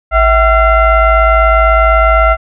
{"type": "tone with frequency modulation", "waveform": "sine", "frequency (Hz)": 652, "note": "E5", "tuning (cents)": -19, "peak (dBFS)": -5, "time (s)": [0.11, 2.37], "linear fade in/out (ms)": 50, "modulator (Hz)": 706, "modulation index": 1.5, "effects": []}